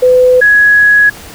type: tone pair in turn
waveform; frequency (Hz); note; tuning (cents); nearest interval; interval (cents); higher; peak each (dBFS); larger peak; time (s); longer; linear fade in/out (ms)
sine; 504 / 1672.9; B4 / G#6; +35 / +12; octave + major sixth; 2077; second; -3; neither; 0.02-0.41 / 0.41-1.1; second; 10
effects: pink hiss -31 dBFS RMS until 1.34 s